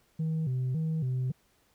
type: tone with vibrato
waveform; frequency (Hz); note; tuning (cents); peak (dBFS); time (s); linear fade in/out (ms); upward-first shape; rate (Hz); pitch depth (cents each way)
sine; 143; D3; -46; -25; 0.19-1.32; 10; square; 1.8; 190
effects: tanh soft clip ceiling -26 dBFS + pink hiss -68 dBFS RMS until 1.74 s